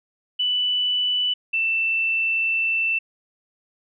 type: tone pair in turn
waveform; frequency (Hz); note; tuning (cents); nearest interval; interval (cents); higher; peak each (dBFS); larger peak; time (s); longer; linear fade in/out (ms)
sine; 2977 / 2669; F#7 / E7; +10 / +21; major second; 189; first; -19; neither; 0.39-1.34 / 1.53-2.99; second; 10
effects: none